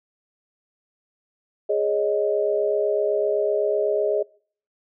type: chord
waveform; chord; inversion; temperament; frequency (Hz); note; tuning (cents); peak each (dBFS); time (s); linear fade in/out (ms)
sine; Ab suspended fourth; none; equal; 415.3 / 554.4 / 622.3; Ab4 / Db5 / Eb5; 0 / 0 / 0; -22 / -26 / -23; 1.69-4.23; 10
effects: noise-tail reverb RT60 0.5 s tail -24 dB re dry